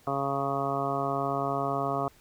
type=harmonic tone; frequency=138.4 Hz; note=C#3; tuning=2 cents flat; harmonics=1 / 2 / 3 / 4 / 5 / 6 / 7 / 8 / 9; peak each=-36 / -36 / -35 / -37 / -31 / -41 / -40 / -34 / -36 dBFS; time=0.07-2.08 s; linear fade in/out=2 ms; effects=pink hiss -59 dBFS RMS until 2.2 s